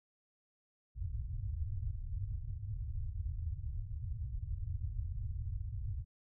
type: low-pass noise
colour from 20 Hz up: white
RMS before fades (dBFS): -39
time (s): 0.95-6.05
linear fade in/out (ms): 50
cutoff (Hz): 110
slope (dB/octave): 48
effects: none